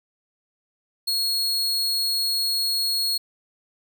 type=tone; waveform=40% pulse; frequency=4315 Hz; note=C#8; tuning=47 cents flat; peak=-20 dBFS; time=1.07-3.18 s; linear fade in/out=10 ms; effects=none